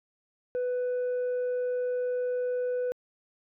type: tone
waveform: sine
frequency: 496.8 Hz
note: B4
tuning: 10 cents sharp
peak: -24 dBFS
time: 0.55-2.92 s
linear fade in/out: 0 ms
effects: tanh soft clip ceiling -26 dBFS